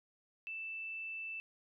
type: tone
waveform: sine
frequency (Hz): 2649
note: E7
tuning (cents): +8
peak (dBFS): -40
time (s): 0.47-1.4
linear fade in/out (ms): 0
effects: none